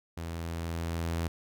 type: tone with level ramp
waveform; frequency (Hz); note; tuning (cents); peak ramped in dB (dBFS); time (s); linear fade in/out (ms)
sawtooth; 83.4; E2; +21; -32 to -25; 0.17-1.28; 5
effects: none